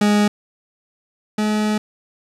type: tone pair in turn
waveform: 40% pulse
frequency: 207.7 / 212.6 Hz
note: G#3 / G#3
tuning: 0 / +41 cents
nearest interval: unison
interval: 41 cents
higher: second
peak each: -12 / -16 dBFS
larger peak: first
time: 0.01-0.28 / 1.38-1.78 s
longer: second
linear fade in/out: 5 ms
effects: low-pass 9000 Hz 12 dB/octave + 9-bit